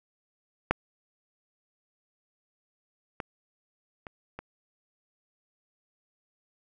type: clicks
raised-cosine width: 0.5 ms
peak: -7 / -18 / -25 / -23 dBFS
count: 4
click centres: 0.71 / 3.202 / 4.068 / 4.39 s
effects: none